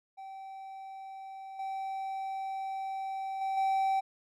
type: tone with level steps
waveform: triangle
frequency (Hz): 773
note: G5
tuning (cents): -24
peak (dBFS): -40 / -32 / -28 / -24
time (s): 0.17-4.01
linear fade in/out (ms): 20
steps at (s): 1.59 / 3.41 / 3.57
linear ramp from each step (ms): 5
effects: none